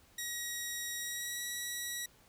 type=tone with pitch glide; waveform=10% pulse; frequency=1900 to 1928.7 Hz; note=A#6 to B6; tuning=+33 to -42 cents; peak=-28 dBFS; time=0.18-2.06 s; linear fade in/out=5 ms; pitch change=+25 cents; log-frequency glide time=0.98-1.42 s; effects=pink hiss -64 dBFS RMS until 2.28 s